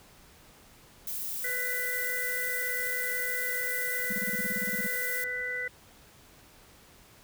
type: noise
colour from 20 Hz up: violet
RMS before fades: -35 dBFS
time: 1.07-5.24 s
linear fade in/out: 2 ms
type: harmonic tone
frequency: 497.3 Hz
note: B4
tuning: 12 cents sharp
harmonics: 1 / 3 / 4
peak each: -41 / -37 / -32 dBFS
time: 1.44-5.68 s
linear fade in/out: 5 ms
type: tone bursts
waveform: triangle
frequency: 202.4 Hz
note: G#3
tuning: 44 cents flat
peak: -31 dBFS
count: 14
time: 4.1-4.869 s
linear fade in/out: 5 ms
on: 28 ms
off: 29 ms
effects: pink hiss -56 dBFS RMS until 7.23 s